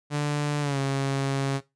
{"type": "tone with pitch glide", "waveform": "sawtooth", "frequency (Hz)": [146.83, 137], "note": ["D3", "C#3"], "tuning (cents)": [0, -20], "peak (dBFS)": -20, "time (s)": [0.1, 1.61], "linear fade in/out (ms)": 50, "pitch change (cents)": -120, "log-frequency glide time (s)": [0.61, 0.78], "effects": ["noise-tail reverb RT60 0.2 s tail -17 dB re dry", "resampled to 22050 Hz"]}